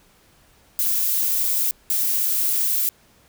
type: noise bursts at uneven times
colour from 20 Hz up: violet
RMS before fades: -21 dBFS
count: 2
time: 0.79-1.71 / 1.9-2.89 s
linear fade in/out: 0 ms
effects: pink hiss -56 dBFS RMS until 3.28 s